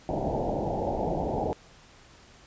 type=low-pass noise; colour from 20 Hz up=white; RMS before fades=-29 dBFS; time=0.09-1.53 s; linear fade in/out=0 ms; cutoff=870 Hz; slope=96 dB/octave; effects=pink hiss -54 dBFS RMS until 2.46 s + resampled to 16000 Hz